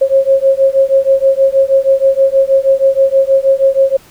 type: beating tone pair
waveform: sine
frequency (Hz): 537 / 543.3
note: C5 / C#5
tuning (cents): +45 / -35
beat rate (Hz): 6.3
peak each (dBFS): -10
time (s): 0.01-3.97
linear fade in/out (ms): 10
effects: pink hiss -43 dBFS RMS until 4.1 s